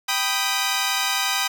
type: chord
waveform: 10% pulse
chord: G augmented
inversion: none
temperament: equal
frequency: 784 / 987.8 / 1244.5 Hz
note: G5 / B5 / D#6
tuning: 0 / 0 / 0 cents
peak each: -17 dBFS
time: 0.08-1.48 s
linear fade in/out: 10 ms
effects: none